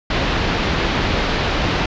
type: low-pass noise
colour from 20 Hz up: pink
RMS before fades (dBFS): -19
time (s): 0.1-1.86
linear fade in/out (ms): 5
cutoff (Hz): 4300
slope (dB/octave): 24
effects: resampled to 16000 Hz